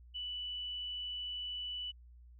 sine tone, 2969 Hz, F#7, 5 cents sharp, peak -38 dBFS, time 0.14-1.92 s, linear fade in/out 20 ms, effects added 60 Hz sine -54 dBFS peak until 2.39 s

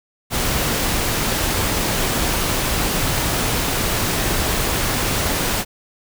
pink noise, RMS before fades -20 dBFS, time 0.3-5.65 s, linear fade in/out 50 ms, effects none

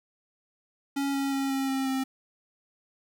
square tone with pitch steps, 278.1 / 275.4 / 272.7 / 270 / 267.4 / 264.8 Hz, C#4 / C#4 / C#4 / C#4 / C4 / C4, +6 / -11 / -28 / -45 / +38 / +21 cents, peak -27 dBFS, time 0.96-2.04 s, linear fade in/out 10 ms, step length 180 ms, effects 9-bit

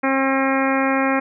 harmonic tone, 268.6 Hz, C4, 46 cents sharp, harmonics 1 / 2 / 3 / 4 / 5 / 6 / 7 / 8 / 9, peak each -20 / -23 / -25 / -26 / -27 / -28 / -28 / -29 / -30 dBFS, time 0.03-1.2 s, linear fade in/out 10 ms, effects none

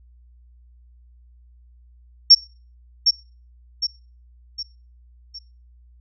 sine tone with echo, 5480 Hz, F8, 34 cents flat, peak -5 dBFS, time 2.3-2.35 s, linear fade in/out 10 ms, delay 760 ms, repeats 4, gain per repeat -7 dB, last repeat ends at 5.39 s, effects noise-tail reverb RT60 0.4 s tail -24 dB re dry + added 60 Hz sine -48 dBFS peak until 6 s

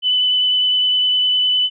sine tone with vibrato, 3000 Hz, F#7, 23 cents sharp, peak -13 dBFS, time 0.02-1.7 s, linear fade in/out 50 ms, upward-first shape sine, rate 9.9 Hz, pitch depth 11 cents each way, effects none

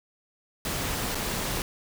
pink noise with dropouts, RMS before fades -30 dBFS, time 0.65-1.62 s, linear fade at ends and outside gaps 1 ms, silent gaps 1.147-1.153 s, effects none

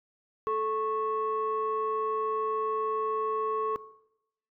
sine tone pair together, 436.5 / 1100 Hz, A4 / C#6, -14 / -14 cents, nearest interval octave + major third, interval 1600 cents, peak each -28 dBFS, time 0.47-3.76 s, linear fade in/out 0 ms, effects noise-tail reverb RT60 0.8 s tail -18 dB re dry + tanh soft clip ceiling -21 dBFS

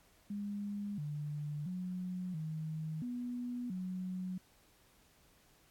sine tone with pitch steps, 203.9 / 148 / 182 / 157.1 / 244.7 / 184.2 Hz, G#3 / D3 / F#3 / D#3 / B3 / F#3, -32 / +14 / -28 / +17 / -16 / -7 cents, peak -37 dBFS, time 0.3-4.38 s, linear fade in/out 5 ms, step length 680 ms, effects pink hiss -67 dBFS RMS until 5.7 s + AAC 64 kbps

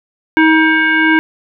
sine tone with frequency modulation, 952 Hz, A#5, 36 cents sharp, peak -7 dBFS, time 0.37-1.19 s, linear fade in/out 0 ms, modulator 635 Hz, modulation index 1.9, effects none

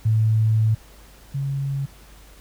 sine tone pair in turn, 110 / 138.26 Hz, A2 / C#3, 0 / -4 cents, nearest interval major third, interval 396 cents, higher second, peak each -15 / -22 dBFS, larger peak first, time 0.05-0.75 / 1.34-1.86 s, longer first, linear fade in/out 10 ms, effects added 50 Hz sine -46 dBFS peak until 2.4 s + pink hiss -50 dBFS RMS until 2.4 s

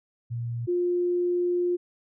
sine tone pair in turn, 118 / 353.6 Hz, A#2 / F4, +22 / +22 cents, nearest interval octave + perfect fifth, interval 1900 cents, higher second, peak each -28 / -22 dBFS, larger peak second, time 0.3-0.67 / 0.67-1.77 s, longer second, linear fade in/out 20 ms, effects none

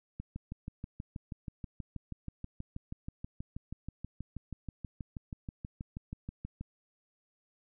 click train, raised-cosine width 5 ms, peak -27 dBFS, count 41, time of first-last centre 0.2-6.61 s, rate 6.24 Hz, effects none

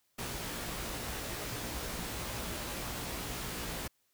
pink noise with comb filter, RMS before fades -39 dBFS, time 0.18-3.88 s, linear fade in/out 10 ms, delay 17 ms, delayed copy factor +0.6, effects white hiss -75 dBFS RMS until 4.13 s

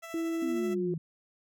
15% pulse tone with tremolo, 663 Hz, E5, 10 cents sharp, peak -34 dBFS, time 0.02-0.75 s, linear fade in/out 20 ms, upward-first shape sine, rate 13 Hz, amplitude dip 30%
sine tone with pitch glide, 329.6 to 357.4 Hz, E4 to F4, 0 to +40 cents, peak -29 dBFS, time 0.14-0.94 s, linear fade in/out 2 ms, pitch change +140 cents, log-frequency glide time 0.49-0.64 s
sine exponential sweep, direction down, 271 to 158.4 Hz, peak -32 dBFS, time 0.42-0.98 s, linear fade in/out 5 ms
effects none

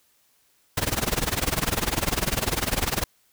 pink noise with tremolo, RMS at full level -22 dBFS, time 0.77-3.04 s, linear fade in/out 5 ms, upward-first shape sine, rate 20 Hz, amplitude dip 90%, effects white hiss -64 dBFS RMS until 3.32 s

